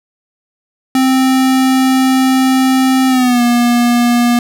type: tone with pitch glide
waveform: square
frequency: 261.6 to 239.9 Hz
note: C4 to A#3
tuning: 0 to +50 cents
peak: -9 dBFS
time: 0.95-4.39 s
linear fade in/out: 2 ms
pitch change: -150 cents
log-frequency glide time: 3.08-3.42 s
effects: none